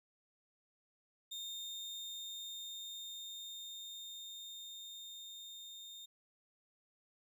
35% pulse tone with level ramp, 3649 Hz, A#7, 38 cents flat, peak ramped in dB -40 to -47 dBFS, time 1.31-6.06 s, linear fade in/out 10 ms, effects none

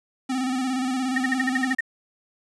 square tone with vibrato, 258.2 Hz, C4, 23 cents flat, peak -24 dBFS, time 0.29-1.75 s, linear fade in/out 10 ms, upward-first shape square, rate 17 Hz, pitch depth 45 cents each way
sine tone bursts, 1846 Hz, A#6, 17 cents flat, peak -19 dBFS, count 9, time 1.16-1.807 s, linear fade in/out 5 ms, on 23 ms, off 55 ms
effects resampled to 24000 Hz + 8-bit

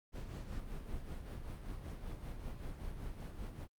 brown noise with tremolo, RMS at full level -42 dBFS, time 0.12-3.68 s, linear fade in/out 50 ms, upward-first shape sine, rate 5.2 Hz, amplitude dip 50%, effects Opus 48 kbps

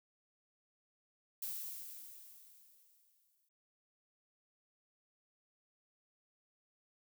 violet noise with exponential decay, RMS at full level -40 dBFS, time 1.42-3.49 s, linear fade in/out 5 ms, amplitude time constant 450 ms, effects none

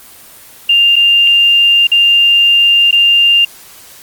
sine tone with dropouts, 2797 Hz, F7, 2 cents sharp, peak -5 dBFS, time 0.69-3.45 s, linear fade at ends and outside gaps 5 ms, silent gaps 0.958-0.963 / 1.871-1.916 / 2.911-2.926 s, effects white hiss -37 dBFS RMS until 4.02 s + Opus 24 kbps

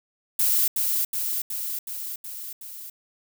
violet noise with echo, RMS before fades -21 dBFS, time 0.39-0.68 s, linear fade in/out 5 ms, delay 370 ms, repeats 6, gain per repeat -3 dB, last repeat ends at 2.9 s, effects none

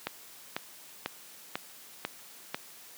click train, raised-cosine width 0.3 ms, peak -15 dBFS, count 6, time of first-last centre 0.07-2.545 s, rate 2.02 Hz, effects white hiss -51 dBFS RMS until 2.97 s + high-pass 150 Hz 12 dB/octave

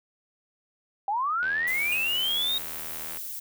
sine linear sweep, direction up, 770 to 3777 Hz, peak -24 dBFS, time 1.08-2.58 s, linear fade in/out 2 ms
click train, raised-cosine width 0.3 ms, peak -24 dBFS, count 140, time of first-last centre 1.43-3.172 s, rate 79.8 Hz
violet noise, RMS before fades -36 dBFS, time 1.67-3.4 s, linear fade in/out 10 ms
square tone with exponential decay, 2798 Hz, F7, 3 cents sharp, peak -26 dBFS, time 1.92-2.05 s, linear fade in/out 5 ms, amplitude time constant 27 ms
effects none

